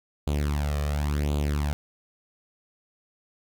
sawtooth tone with flanger, 73.1 Hz, D2, 7 cents flat, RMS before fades -26 dBFS, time 0.27-1.73 s, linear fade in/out 0 ms, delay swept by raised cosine 0.27 to 1.67 ms, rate 0.93 Hz, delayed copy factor +0.75, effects none

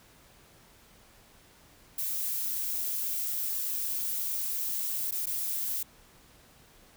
violet noise with dropouts, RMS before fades -32 dBFS, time 1.98-5.83 s, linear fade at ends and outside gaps 5 ms, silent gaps 5.111-5.121 / 5.259-5.268 s, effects pink hiss -58 dBFS RMS until 6.96 s

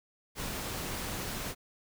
pink noise, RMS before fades -37 dBFS, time 0.35-1.55 s, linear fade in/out 50 ms, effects none

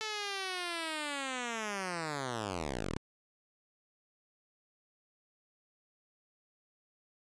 5% pulse linear sweep, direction down, 439.3 to 31.77 Hz, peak -24 dBFS, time 0.01-2.97 s, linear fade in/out 0 ms, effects resampled to 22050 Hz

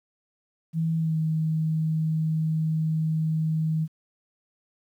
sine tone with pitch glide, 162.5 to 158.33 Hz, E3 to D#3, -24 to +31 cents, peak -22 dBFS, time 0.73-3.88 s, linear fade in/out 50 ms, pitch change -45 cents, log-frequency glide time 0.97-1.17 s, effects 10-bit

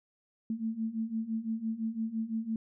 sine beating tone pair, 220 / 225.9 Hz, A3 / A3, 0 / +46 cents, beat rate 5.9 Hz, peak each -36 / -33 dBFS, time 0.5-2.56 s, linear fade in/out 2 ms, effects none

